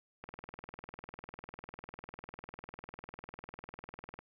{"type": "click train", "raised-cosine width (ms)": 0.5, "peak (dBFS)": -30, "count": 80, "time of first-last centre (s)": [0.24, 4.19], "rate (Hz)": 20, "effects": ["11-bit"]}